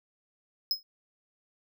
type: tone with exponential decay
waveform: square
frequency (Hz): 5120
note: D#8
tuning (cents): +49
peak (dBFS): -22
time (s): 0.71-0.83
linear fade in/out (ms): 1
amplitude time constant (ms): 24
effects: none